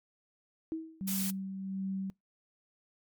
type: tone with exponential decay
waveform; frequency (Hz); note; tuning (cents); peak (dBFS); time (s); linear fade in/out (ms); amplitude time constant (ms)
sine; 321.6; E4; -43; -30; 0.72-1.12; 0; 85
type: tone with tremolo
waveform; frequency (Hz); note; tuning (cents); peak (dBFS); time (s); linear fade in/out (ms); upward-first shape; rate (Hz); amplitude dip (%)
sine; 192.3; G3; -33; -32; 1.01-2.1; 0; sine; 1.4; 45
type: noise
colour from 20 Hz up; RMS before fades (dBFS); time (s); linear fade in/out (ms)
blue; -35; 1.07-1.31; 10
effects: noise-tail reverb RT60 0.2 s tail -26 dB re dry + MP3 96 kbps